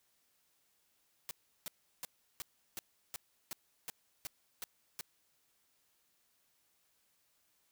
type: noise bursts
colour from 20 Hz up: white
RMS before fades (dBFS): -42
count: 11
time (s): 1.29-5.01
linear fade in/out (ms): 0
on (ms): 20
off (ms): 350
effects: white hiss -75 dBFS RMS until 7.71 s